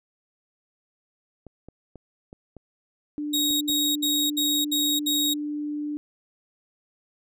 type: clicks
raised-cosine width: 2 ms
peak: -29 dBFS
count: 7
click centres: 1.467 / 1.686 / 1.957 / 2.329 / 2.567 / 3.507 / 3.698 s
type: tone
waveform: sine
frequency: 296.4 Hz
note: D4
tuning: 16 cents sharp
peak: -27 dBFS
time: 3.18-5.97 s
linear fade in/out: 0 ms
type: tone bursts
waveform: sawtooth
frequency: 3774 Hz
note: A#7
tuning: 21 cents sharp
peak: -19 dBFS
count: 6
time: 3.33-5.34 s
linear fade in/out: 10 ms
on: 280 ms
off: 66 ms
effects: none